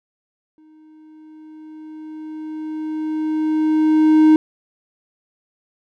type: tone with exponential growth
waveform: triangle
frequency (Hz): 311.1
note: D#4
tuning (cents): 0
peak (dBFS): -5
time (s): 0.58-4.36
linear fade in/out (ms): 1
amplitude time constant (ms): 820
effects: none